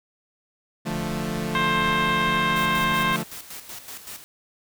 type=chord; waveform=sawtooth; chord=D minor; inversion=none; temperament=equal; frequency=146.83 / 174.61 / 220 Hz; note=D3 / F3 / A3; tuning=0 / 0 / 0 cents; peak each=-28 / -26 / -25 dBFS; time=0.85-3.24 s; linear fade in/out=20 ms
type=noise; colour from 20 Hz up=brown; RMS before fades=-40 dBFS; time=0.9-3.13 s; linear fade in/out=10 ms
type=harmonic tone; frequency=528 Hz; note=C5; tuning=16 cents sharp; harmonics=2 / 3 / 4 / 5 / 6 / 7; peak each=-23 / -27 / -29 / -31 / -33 / -34 dBFS; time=1.55-3.16 s; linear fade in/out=0 ms
type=noise with tremolo; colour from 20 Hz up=white; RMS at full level=-37 dBFS; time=2.56-4.24 s; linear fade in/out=0 ms; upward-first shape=square; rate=5.3 Hz; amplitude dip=60%
effects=none